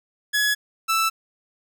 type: tone pair in turn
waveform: sawtooth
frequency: 1689 / 1322.2 Hz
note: G#6 / E6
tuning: +29 / +5 cents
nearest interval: major third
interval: 424 cents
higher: first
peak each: -15 dBFS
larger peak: neither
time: 0.33-0.55 / 0.88-1.1 s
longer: neither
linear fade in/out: 20 ms
effects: none